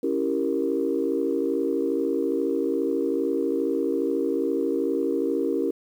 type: chord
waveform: sine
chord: C# diminished seventh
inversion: none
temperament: equal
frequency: 277.2 / 329.6 / 392 / 466.2 Hz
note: C#4 / E4 / G4 / Bb4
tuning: 0 / 0 / 0 / 0 cents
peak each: -27 dBFS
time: 0.03-5.71 s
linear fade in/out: 5 ms
effects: tanh soft clip ceiling -12 dBFS + 9-bit